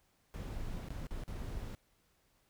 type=noise with dropouts; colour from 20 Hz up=brown; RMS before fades=-41 dBFS; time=0.34-1.75 s; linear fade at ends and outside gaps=0 ms; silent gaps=0.885-0.905 / 1.069-1.109 / 1.236-1.279 s; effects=pink hiss -73 dBFS RMS until 2.49 s